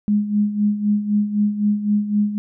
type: tone with tremolo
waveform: sine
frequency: 207.7 Hz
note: G#3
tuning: in tune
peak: -13 dBFS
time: 0.08-2.38 s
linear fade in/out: 0 ms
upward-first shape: sine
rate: 3.9 Hz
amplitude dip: 70%
effects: none